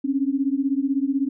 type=beating tone pair; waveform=sine; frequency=267.2 / 283.2 Hz; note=C4 / C#4; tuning=+36 / +37 cents; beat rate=16 Hz; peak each=-22 / -23 dBFS; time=0.04-1.29 s; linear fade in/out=10 ms; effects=none